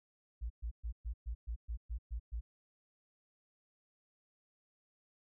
sine tone bursts, 57 Hz, A#1, 38 cents flat, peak -36 dBFS, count 10, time 0.41-2.41 s, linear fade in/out 20 ms, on 92 ms, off 120 ms, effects none

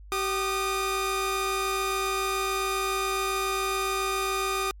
sawtooth tone pair together, 384.6 / 1221 Hz, G4 / D#6, -33 / -33 cents, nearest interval octave + minor sixth, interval 2000 cents, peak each -25 / -24 dBFS, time 0.12-4.71 s, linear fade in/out 0 ms, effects added 50 Hz sine -43 dBFS peak until 4.8 s + MP3 64 kbps

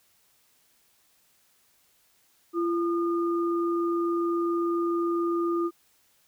sine tone pair together, 340.9 / 1216.5 Hz, F4 / D#6, -42 / -39 cents, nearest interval octave + minor seventh, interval 2203 cents, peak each -24 / -32 dBFS, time 2.53-5.71 s, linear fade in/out 50 ms, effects white hiss -65 dBFS RMS until 6.27 s

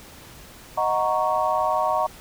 sine chord, D# minor seventh, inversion none, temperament equal, 622.3 / 740 / 932.3 / 1108.7 Hz, D#5 / F#5 / A#5 / C#6, 0 / 0 / 0 / 0 cents, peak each -25 dBFS, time 0.77-2.07 s, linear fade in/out 10 ms, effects pink hiss -45 dBFS RMS until 2.2 s

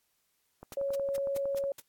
click train, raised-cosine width 1 ms, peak -31 dBFS, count 12, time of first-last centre 0.63-1.639 s, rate 10.9 Hz
white noise bursts, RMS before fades -44 dBFS, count 6, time 0.72-1.802 s, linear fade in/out 5 ms, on 22 ms, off 190 ms
sine tone, 554.4 Hz, C#5, in tune, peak -29 dBFS, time 0.77-1.72 s, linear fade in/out 2 ms
effects white hiss -75 dBFS RMS until 1.88 s + AAC 64 kbps

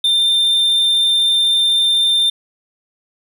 triangle tone, 3592 Hz, A7, 35 cents sharp, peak -10 dBFS, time 0.04-2.3 s, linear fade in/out 5 ms, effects none

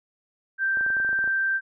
sine tone, 1568 Hz, G6, in tune, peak -21 dBFS, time 0.58-1.61 s, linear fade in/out 50 ms
clicks, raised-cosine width 1 ms, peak -27 dBFS, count 12, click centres 0.772 / 0.81 / 0.864 / 0.903 / 0.968 / 1.001 / 1.048 / 1.091 / 1.13 / 1.19 / 1.241 / 1.276 s
effects none

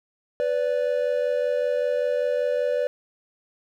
triangle tone pair together, 495.8 / 581 Hz, B4 / D5, +7 / -19 cents, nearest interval minor third, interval 274 cents, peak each -22 dBFS, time 0.4-2.87 s, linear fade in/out 0 ms, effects none

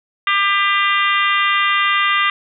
harmonic tone, 398.6 Hz, G4, 29 cents sharp, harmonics 3 / 4 / 5 / 6 / 7 / 8 / 9, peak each -17 / -24 / -18 / -25 / -22 / -26 / -27 dBFS, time 0.27-2.3 s, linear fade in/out 2 ms, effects none

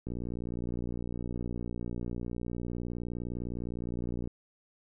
click train, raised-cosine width 3 ms, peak -24 dBFS, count 252, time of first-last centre 0.07-4.274 s, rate 59.7 Hz, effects none

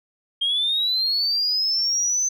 sine linear sweep, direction up, 3197 to 6180 Hz, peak -18 dBFS, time 0.41-2.29 s, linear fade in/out 10 ms, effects tanh soft clip ceiling -15 dBFS

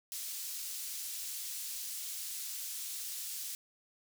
pink high-pass noise, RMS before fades -41 dBFS, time 0.12-3.55 s, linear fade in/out 0 ms, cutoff 5500 Hz, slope 12 dB/octave, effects none

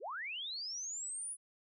sine linear sweep, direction up, 318.6 to 10060 Hz, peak -39 dBFS, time 0-1.37 s, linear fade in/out 50 ms, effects none

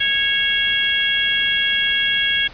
harmonic tone, 551 Hz, C#5, 11 cents flat, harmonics 3 / 4 / 5 / 6, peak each -21 / -24 / -24 / -19 dBFS, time 0-2.48 s, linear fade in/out 10 ms, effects pink hiss -40 dBFS RMS until 2.53 s + resampled to 11025 Hz

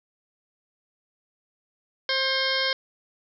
harmonic tone with a mistuned harmonic, 530 Hz, C5, 22 cents sharp, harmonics 1 / 2 / 3 / 4 / 6 / 7 / 8 / 9 / 10, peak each -30 / -34 / -29 / -30 / -29 / -34 / -32 / -34 / -32 dBFS, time 2.09-2.73 s, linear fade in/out 2 ms, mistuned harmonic 4, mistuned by +21 cents, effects none

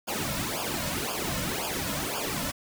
pink noise with flanger, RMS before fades -31 dBFS, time 0.07-2.52 s, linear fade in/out 20 ms, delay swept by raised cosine 0.5 to 2.6 ms, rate 1.9 Hz, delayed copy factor -1, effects none

